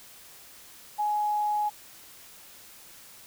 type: tone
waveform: sine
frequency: 838 Hz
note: G#5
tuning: 15 cents sharp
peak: -24 dBFS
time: 0.98-1.7 s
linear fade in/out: 20 ms
effects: white hiss -50 dBFS RMS until 3.26 s